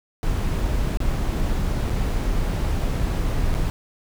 brown noise with dropouts, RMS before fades -22 dBFS, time 0.23-3.7 s, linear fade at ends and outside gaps 0 ms, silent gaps 0.972-1.003 / 1.896-1.902 / 2.992-2.996 / 3.541-3.548 s, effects none

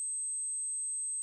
sine tone, 8250 Hz, C9, 25 cents flat, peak -33 dBFS, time 0-1.22 s, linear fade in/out 0 ms, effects none

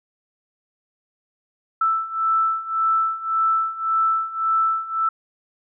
sine beating tone pair, 1321 / 1322.8 Hz, E6 / E6, +3 / +6 cents, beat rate 1.8 Hz, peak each -23 / -20 dBFS, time 1.81-5.09 s, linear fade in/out 5 ms, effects none

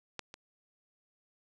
clicks, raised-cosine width 0.2 ms, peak -20 / -29 dBFS, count 2, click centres 0.193 / 0.341 s, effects resampled to 24000 Hz + 8-bit

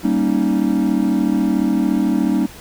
triangle chord, Eb dominant seventh, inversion first, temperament equal, 196 / 233.1 / 277.2 / 311.1 Hz, G3 / Bb3 / Db4 / Eb4, 0 / 0 / 0 / 0 cents, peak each -18 dBFS, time 0.03-2.47 s, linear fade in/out 20 ms, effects pink hiss -39 dBFS RMS until 2.6 s

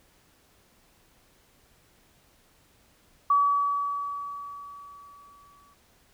sine tone with exponential decay, 1141 Hz, C#6, 50 cents sharp, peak -17 dBFS, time 3.3-5.74 s, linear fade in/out 5 ms, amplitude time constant 530 ms, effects pink hiss -62 dBFS RMS until 6.13 s

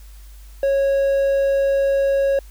triangle tone, 550 Hz, C#5, 14 cents flat, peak -13 dBFS, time 0.63-2.39 s, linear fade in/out 2 ms, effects added 50 Hz sine -38 dBFS peak until 2.5 s + white hiss -52 dBFS RMS until 2.5 s

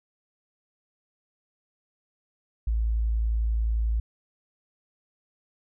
sine tone, 55.6 Hz, A1, 19 cents sharp, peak -22 dBFS, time 2.67-4 s, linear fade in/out 5 ms, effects none

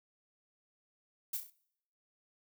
violet noise with echo, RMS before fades -36 dBFS, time 1.33-1.37 s, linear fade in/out 5 ms, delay 33 ms, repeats 4, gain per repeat -6 dB, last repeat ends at 1.502 s, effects noise-tail reverb RT60 0.7 s tail -22 dB re dry

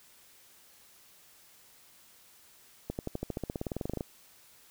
accelerating click train, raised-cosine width 2 ms, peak -20 dBFS, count 20, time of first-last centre 2.9-4.008 s, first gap 89 ms, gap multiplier 0.95, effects white hiss -59 dBFS RMS until 4.7 s

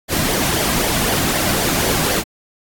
pink noise with flanger, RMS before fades -18 dBFS, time 0.08-2.24 s, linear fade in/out 50 ms, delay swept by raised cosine 0.74 to 2.34 ms, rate 3.9 Hz, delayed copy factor -0.55, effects AAC 64 kbps

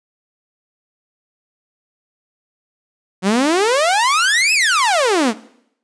sawtooth exponential two-way sweep, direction up then down, 179 to 2651 to 203.1 Hz, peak -9 dBFS, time 3.22-5.34 s, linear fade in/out 50 ms, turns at 4.53 s, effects noise-tail reverb RT60 0.7 s tail -18 dB re dry + resampled to 22050 Hz

